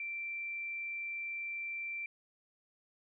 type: tone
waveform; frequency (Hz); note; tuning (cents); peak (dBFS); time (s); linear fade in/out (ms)
sine; 2349; D7; 0; -37; 0-2.06; 2
effects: none